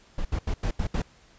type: noise bursts at uneven times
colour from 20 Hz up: brown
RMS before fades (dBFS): -26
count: 6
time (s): 0.18-0.25 / 0.32-0.39 / 0.47-0.54 / 0.63-0.71 / 0.79-0.87 / 0.94-1.02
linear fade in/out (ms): 5
effects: pink hiss -57 dBFS RMS until 1.38 s + resampled to 16000 Hz